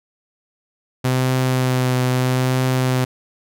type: tone with vibrato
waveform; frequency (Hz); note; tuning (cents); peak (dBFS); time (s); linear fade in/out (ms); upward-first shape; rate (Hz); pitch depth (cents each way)
sawtooth; 128; C3; -38; -12; 1.04-3.05; 10; triangle; 0.77; 19
effects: none